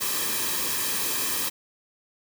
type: noise with comb filter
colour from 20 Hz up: white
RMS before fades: -27 dBFS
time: 0-1.5 s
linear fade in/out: 20 ms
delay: 1.4 ms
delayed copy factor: -0.65
effects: none